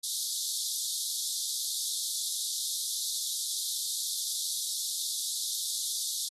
pink high-pass noise, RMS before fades -33 dBFS, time 0.03-6.29 s, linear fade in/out 10 ms, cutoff 3500 Hz, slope 96 dB/octave, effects AAC 32 kbps

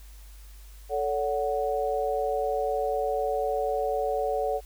sine chord, F# minor, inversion first, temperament equal with one note detuned, 440 / 568 / 740 Hz, A4 / C#5 / F#5, 0 / +42 / 0 cents, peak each -29 dBFS, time 0.89-4.61 s, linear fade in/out 50 ms, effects added 50 Hz sine -44 dBFS peak until 4.65 s + white hiss -56 dBFS RMS until 4.65 s

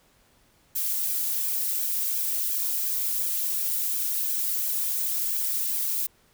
violet noise with flanger, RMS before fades -27 dBFS, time 0.75-6.07 s, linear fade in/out 10 ms, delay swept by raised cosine 1.2 to 2.9 ms, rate 2.8 Hz, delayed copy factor +1, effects pink hiss -62 dBFS RMS until 6.33 s

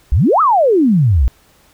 sine exponential two-way sweep, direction up then down, 55 to 1337 to 55 Hz, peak -8 dBFS, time 0.12-1.28 s, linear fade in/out 0 ms, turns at 0.41 s, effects pink hiss -51 dBFS RMS until 1.73 s

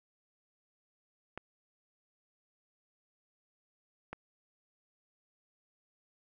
clicks, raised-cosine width 0.5 ms, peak -25 dBFS, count 2, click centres 1.376 / 4.13 s, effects none

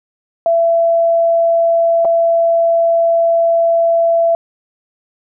sine tone with dropouts, 670 Hz, E5, 28 cents sharp, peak -9 dBFS, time 0.46-4.35 s, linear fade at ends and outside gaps 1 ms, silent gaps 2.048-2.052 s, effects none

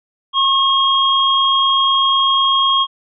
sine tone pair together, 1084 / 3256 Hz, C#6 / G#7, -39 / -35 cents, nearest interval octave + perfect fifth, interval 1904 cents, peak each -14 dBFS, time 0.33-2.87 s, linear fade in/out 50 ms, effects none

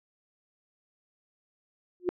sine tone with exponential growth, 357.8 Hz, F4, 42 cents sharp, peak -20 dBFS, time 2-2.09 s, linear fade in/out 0 ms, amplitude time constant 18 ms, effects low-pass 2000 Hz 12 dB/octave

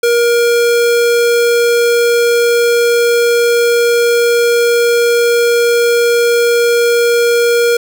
square tone, 473.1 Hz, A#4, 26 cents sharp, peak -9 dBFS, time 0.03-7.77 s, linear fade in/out 5 ms, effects none

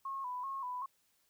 sine tone with vibrato, 1039 Hz, C6, 12 cents flat, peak -37 dBFS, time 0.05-0.86 s, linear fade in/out 5 ms, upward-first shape square, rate 2.6 Hz, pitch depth 76 cents each way, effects white hiss -74 dBFS RMS until 1.29 s

